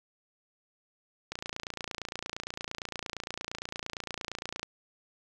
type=click train; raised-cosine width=0.2 ms; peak=-18 dBFS; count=96; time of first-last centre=1.32-4.63 s; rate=28.7 Hz; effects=none